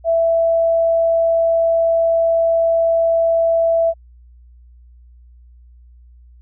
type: tone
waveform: sine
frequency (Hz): 663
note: E5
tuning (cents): +10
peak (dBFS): -12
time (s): 0.04-3.94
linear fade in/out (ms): 50
effects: added 60 Hz sine -42 dBFS peak until 6.41 s